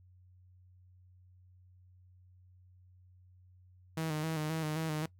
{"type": "tone with vibrato", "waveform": "sawtooth", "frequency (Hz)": 157, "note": "D#3", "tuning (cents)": 16, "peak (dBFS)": -29, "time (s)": [3.97, 5.06], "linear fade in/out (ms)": 5, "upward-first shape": "square", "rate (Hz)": 3.8, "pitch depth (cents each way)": 41, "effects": ["noise-tail reverb RT60 0.1 s tail -20 dB re dry", "added 91 Hz sine -58 dBFS peak until 5.19 s"]}